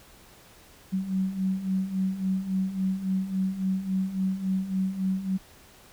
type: beating tone pair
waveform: sine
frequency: 187.1 / 190.7 Hz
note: F#3 / G3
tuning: +20 / -47 cents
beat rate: 3.6 Hz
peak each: -31 / -26 dBFS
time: 0.92-5.38 s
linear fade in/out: 20 ms
effects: pink hiss -53 dBFS RMS until 5.92 s